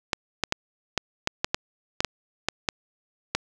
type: clicks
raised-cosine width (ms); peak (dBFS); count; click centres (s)
0.2; -5; 12; 0.132 / 0.437 / 0.524 / 0.977 / 1.274 / 1.445 / 1.545 / 2.005 / 2.047 / 2.486 / 2.688 / 3.35
effects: none